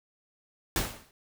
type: noise with exponential decay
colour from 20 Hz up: pink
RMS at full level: -25 dBFS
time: 0.76-1.11 s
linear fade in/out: 1 ms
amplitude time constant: 76 ms
effects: none